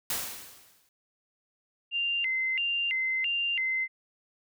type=noise with exponential decay; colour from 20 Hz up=white; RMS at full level=-29 dBFS; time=0.1-0.89 s; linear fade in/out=1 ms; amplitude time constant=170 ms
type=tone with vibrato; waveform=sine; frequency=2400 Hz; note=D7; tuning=37 cents sharp; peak=-26 dBFS; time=1.91-3.88 s; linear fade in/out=50 ms; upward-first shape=square; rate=1.5 Hz; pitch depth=260 cents each way
effects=none